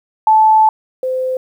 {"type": "tone pair in turn", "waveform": "sine", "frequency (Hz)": [872, 515.5], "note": ["A5", "C5"], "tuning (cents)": [-16, -26], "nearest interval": "major sixth", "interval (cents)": 910, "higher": "first", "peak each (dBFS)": [-6, -15], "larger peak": "first", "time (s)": [[0.27, 0.69], [1.03, 1.37]], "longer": "first", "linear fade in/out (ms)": 2, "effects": ["8-bit"]}